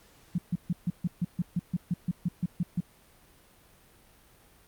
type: tone bursts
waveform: sine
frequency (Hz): 174.61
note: F3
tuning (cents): 0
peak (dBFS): -24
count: 15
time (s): 0.35-2.805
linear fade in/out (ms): 5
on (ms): 33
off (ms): 140
effects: pink hiss -59 dBFS RMS until 4.67 s + Opus 48 kbps